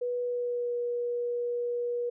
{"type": "tone with pitch glide", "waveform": "sine", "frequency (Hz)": [489.3, 481.4], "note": ["B4", "B4"], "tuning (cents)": [-16, -44], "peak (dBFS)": -28, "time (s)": [0.01, 2.1], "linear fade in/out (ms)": 10, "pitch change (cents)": -28, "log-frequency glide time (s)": [0.22, 0.76], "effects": []}